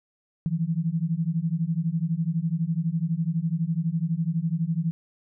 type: beating tone pair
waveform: sine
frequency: 158.8 / 170.8 Hz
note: D#3 / F3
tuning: +36 / -38 cents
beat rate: 12 Hz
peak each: -26 dBFS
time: 0.46-4.91 s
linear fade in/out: 0 ms
effects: none